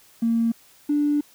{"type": "tone pair in turn", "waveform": "triangle", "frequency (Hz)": [229.8, 293.1], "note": ["A#3", "D4"], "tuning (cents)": [-25, -3], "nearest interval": "major third", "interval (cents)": 422, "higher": "second", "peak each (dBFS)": -14, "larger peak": "neither", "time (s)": [[0.22, 0.52], [0.89, 1.21]], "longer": "second", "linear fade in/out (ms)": 10, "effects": ["tanh soft clip ceiling -16 dBFS", "white hiss -54 dBFS RMS until 1.34 s"]}